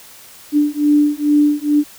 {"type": "beating tone pair", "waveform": "sine", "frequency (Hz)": [293.7, 296], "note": ["D4", "D4"], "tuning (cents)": [0, 14], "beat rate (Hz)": 2.3, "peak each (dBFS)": -14, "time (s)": [0.52, 1.84], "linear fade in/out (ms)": 50, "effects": ["white hiss -41 dBFS RMS until 1.98 s"]}